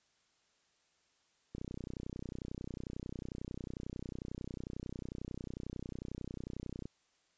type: click train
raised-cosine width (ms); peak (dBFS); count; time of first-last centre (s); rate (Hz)
3; -29; 166; 1.55-6.855; 31.1
effects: white hiss -74 dBFS RMS until 7.37 s + resampled to 16000 Hz